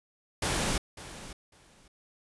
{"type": "noise with echo", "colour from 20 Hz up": "pink", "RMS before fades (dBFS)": -29, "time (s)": [0.42, 0.78], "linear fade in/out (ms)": 5, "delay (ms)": 550, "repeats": 2, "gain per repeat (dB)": -15, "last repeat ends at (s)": 1.88, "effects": ["resampled to 24000 Hz"]}